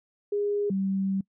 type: tone pair in turn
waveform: sine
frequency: 409.9 / 193.45 Hz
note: G#4 / G3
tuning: -23 / -23 cents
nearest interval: octave + minor second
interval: 1300 cents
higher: first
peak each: -24 dBFS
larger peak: neither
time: 0.32-0.7 / 0.7-1.21 s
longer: second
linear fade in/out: 5 ms
effects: noise-tail reverb RT60 0.1 s tail -24 dB re dry

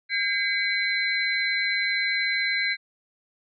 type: tone cluster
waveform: sine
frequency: 1610 / 2043 / 2244 / 4054 Hz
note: G6 / C7 / C#7 / B7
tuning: +46 / -42 / +21 / +45 cents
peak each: -28 / -26 / -28 / -29 dBFS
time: 0.09-2.77 s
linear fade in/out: 50 ms
effects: MP3 64 kbps

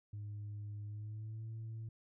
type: tone with pitch glide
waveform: sine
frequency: 103.83 to 111.93 Hz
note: G#2 to A2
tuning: 0 to +30 cents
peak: -40 dBFS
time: 0.13-1.89 s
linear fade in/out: 5 ms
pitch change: +130 cents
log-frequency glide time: 0.85-1.48 s
effects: tanh soft clip ceiling -40 dBFS

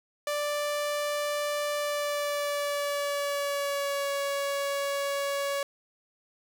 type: tone with pitch glide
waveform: sawtooth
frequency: 587.3 to 561.4 Hz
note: D5 to C#5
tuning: 0 to +22 cents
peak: -24 dBFS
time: 0.27-5.63 s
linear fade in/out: 2 ms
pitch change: -78 cents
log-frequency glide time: 1.77-4.09 s
effects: none

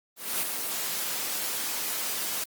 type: noise with ADSR envelope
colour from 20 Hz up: white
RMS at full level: -26 dBFS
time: 0.16-2.44 s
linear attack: 260 ms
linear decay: 9 ms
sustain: -5 dB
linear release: 4 ms
effects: high-pass 200 Hz 12 dB/octave + Opus 24 kbps

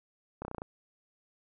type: slowing click train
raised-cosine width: 1 ms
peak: -24 dBFS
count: 7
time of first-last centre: 0.42-0.619 s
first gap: 30 ms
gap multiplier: 1.04
effects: none

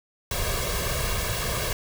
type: noise with comb filter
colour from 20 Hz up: pink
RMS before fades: -27 dBFS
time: 0.31-1.73 s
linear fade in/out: 2 ms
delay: 1.8 ms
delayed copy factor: +0.75
effects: none

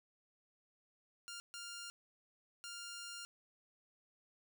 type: tone bursts at uneven times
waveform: 10% pulse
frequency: 1400 Hz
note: F6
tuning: 4 cents sharp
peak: -38 dBFS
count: 3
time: 1.28-1.4 / 1.54-1.9 / 2.64-3.25 s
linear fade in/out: 0 ms
effects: none

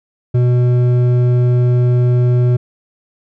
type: tone with hard clipping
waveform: sine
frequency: 123.3 Hz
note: B2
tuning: 2 cents flat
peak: -11 dBFS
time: 0.34-2.57 s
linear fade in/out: 10 ms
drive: 8 dB
effects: none

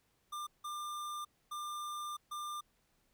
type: tone bursts at uneven times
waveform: square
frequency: 1196 Hz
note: D6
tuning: 31 cents sharp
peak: -40 dBFS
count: 4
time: 0.32-0.47 / 0.64-1.25 / 1.51-2.17 / 2.31-2.61 s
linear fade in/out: 10 ms
effects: pink hiss -75 dBFS RMS until 3.13 s

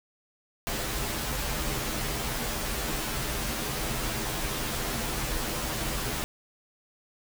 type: noise with comb filter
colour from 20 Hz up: pink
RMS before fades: -31 dBFS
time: 0.67-6.24 s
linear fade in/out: 0 ms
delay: 11 ms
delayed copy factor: -0.95
effects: none

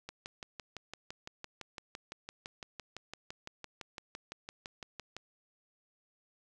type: click train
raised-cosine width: 0.2 ms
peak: -25 dBFS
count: 31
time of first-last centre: 0.09-5.166 s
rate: 5.91 Hz
effects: none

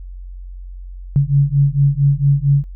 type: beating tone pair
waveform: sine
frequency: 138.59 / 142.99 Hz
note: C#3 / D3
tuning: 0 / -46 cents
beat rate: 4.4 Hz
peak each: -14 dBFS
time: 1.16-2.64 s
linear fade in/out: 0 ms
effects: added 45 Hz sine -29 dBFS peak until 2.75 s

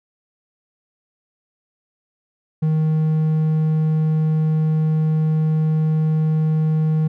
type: tone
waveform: triangle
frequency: 156.6 Hz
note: D#3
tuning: 11 cents sharp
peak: -13 dBFS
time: 2.62-7.08 s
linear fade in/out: 10 ms
effects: none

